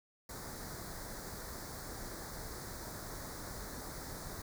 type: band-stop noise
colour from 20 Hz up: pink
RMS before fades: -45 dBFS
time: 0.29-4.42 s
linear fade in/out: 5 ms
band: 2000 to 4000 Hz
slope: 48 dB/octave
effects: none